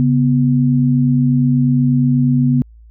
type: tone pair together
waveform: sine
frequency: 138.59 / 246.9 Hz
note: C#3 / B3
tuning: 0 / 0 cents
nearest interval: minor seventh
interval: 1000 cents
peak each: -13 dBFS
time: 0-2.62 s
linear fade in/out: 0 ms
effects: added 56 Hz sine -39 dBFS peak until 2.9 s